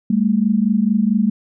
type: tone pair together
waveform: sine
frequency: 200 / 224.5 Hz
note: G3 / A3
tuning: +35 / +35 cents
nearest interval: major second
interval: 200 cents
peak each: -16 dBFS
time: 0.1-1.3 s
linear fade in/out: 5 ms
effects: none